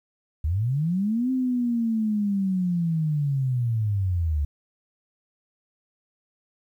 sine linear two-way sweep, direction up then down, 70.4 to 261.6 to 70.4 Hz, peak -21 dBFS, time 0.44-4.45 s, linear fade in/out 5 ms, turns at 1.31 s, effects 10-bit

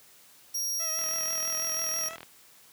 sawtooth tone, 5640 Hz, F8, 16 cents sharp, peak -26 dBFS, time 0.54-2.09 s, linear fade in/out 10 ms
15% pulse tone with vibrato, 647 Hz, E5, 32 cents flat, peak -33 dBFS, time 0.79-2.17 s, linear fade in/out 20 ms, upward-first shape triangle, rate 6.1 Hz, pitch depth 46 cents each way
click train, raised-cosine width 0.3 ms, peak -26 dBFS, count 52, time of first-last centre 0.99-2.231 s, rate 41.1 Hz
effects white hiss -56 dBFS RMS until 2.72 s + high-pass 80 Hz 12 dB/octave

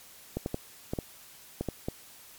clicks, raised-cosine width 2 ms, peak -17 dBFS, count 8, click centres 0.37 / 0.461 / 0.544 / 0.935 / 0.988 / 1.61 / 1.687 / 1.885 s, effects white hiss -52 dBFS RMS until 2.38 s + MP3 96 kbps

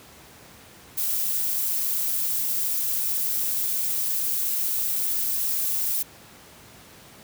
violet noise with amplitude modulation, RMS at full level -23 dBFS, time 0.97-6.03 s, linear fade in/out 10 ms, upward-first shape sine, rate 292 Hz, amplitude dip 50%, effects pink hiss -48 dBFS RMS until 7.23 s + high-pass 80 Hz 12 dB/octave

